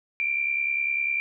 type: tone pair together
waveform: sine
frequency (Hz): 2305 / 2375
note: D7 / D7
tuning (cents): -33 / +19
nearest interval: minor second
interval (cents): 52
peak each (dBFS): -30 / -24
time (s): 0.2-1.2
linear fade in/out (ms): 0
effects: none